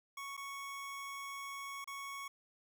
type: tone with dropouts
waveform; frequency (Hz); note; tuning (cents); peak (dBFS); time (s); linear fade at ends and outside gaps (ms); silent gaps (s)
25% pulse; 1108.7; C#6; 0; -39; 0.17-2.28; 5; 0.368-0.375 / 1.844-1.874
effects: none